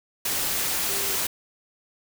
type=tone in noise; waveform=sine; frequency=393.2 Hz; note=G4; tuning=5 cents sharp; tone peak=-36 dBFS; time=0.89-1.16 s; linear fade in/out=5 ms; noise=white; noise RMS=-26 dBFS; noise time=0.25-1.27 s; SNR=-13 dB; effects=none